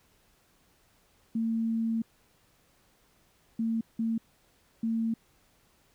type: tone bursts at uneven times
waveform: sine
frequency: 226.3 Hz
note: A3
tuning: 49 cents sharp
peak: -26 dBFS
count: 4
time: 1.35-2.02 / 3.59-3.81 / 3.99-4.18 / 4.83-5.14 s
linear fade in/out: 5 ms
effects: pink hiss -66 dBFS RMS until 5.94 s